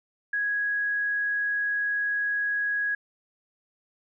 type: tone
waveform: sine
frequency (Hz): 1661.2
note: G#6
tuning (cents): 0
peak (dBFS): -24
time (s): 0.33-2.95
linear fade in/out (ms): 5
effects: none